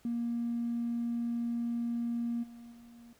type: tone with level steps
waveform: triangle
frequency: 235.6 Hz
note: A#3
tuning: 19 cents sharp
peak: -27 / -45 / -49 dBFS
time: 0.05-3.13 s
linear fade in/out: 2 ms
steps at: 2.42 / 2.71 s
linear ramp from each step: 20 ms
effects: tanh soft clip ceiling -28 dBFS + pink hiss -65 dBFS RMS until 3.19 s